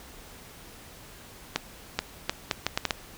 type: accelerating click train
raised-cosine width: 0.2 ms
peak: -7 dBFS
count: 8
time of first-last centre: 1.56-2.908 s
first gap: 430 ms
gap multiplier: 0.71
effects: pink hiss -48 dBFS RMS until 3.17 s